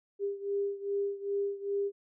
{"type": "beating tone pair", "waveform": "sine", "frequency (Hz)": [400, 402.5], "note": ["G4", "G4"], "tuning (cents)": [35, 46], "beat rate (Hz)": 2.5, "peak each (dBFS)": [-32, -35], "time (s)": [0.19, 1.92], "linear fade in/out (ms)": 50, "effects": []}